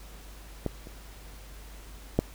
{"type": "clicks", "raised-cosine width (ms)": 2, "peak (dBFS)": [-15, -30, -8], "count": 3, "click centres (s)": [0.663, 0.871, 2.19], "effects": ["added 50 Hz sine -45 dBFS peak until 2.34 s", "pink hiss -51 dBFS RMS until 2.34 s"]}